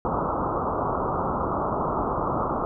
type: low-pass noise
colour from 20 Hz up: white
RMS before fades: -26 dBFS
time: 0.05-2.65 s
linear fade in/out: 0 ms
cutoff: 1300 Hz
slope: 96 dB/octave
effects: none